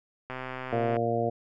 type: click train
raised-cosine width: 0.5 ms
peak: -21 dBFS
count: 87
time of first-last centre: 0.3-0.967 s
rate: 129 Hz
type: harmonic tone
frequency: 116.54 Hz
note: A#2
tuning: in tune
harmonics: 1 / 2 / 3 / 4 / 5 / 6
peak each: -33 / -34 / -34 / -30 / -32 / -30 dBFS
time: 0.72-1.3 s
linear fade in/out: 10 ms
effects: none